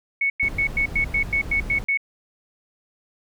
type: tone bursts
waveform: sine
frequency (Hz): 2213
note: C#7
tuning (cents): -3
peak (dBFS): -18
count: 10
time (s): 0.21-1.974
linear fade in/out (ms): 5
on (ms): 90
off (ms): 96
type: noise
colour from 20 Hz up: brown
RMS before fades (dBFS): -31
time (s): 0.43-1.84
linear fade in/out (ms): 0
effects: none